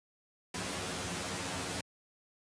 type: noise with comb filter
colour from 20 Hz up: pink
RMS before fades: -37 dBFS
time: 0.54-1.81 s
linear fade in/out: 5 ms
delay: 11 ms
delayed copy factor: +1
effects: high-pass 100 Hz 12 dB/octave + resampled to 22050 Hz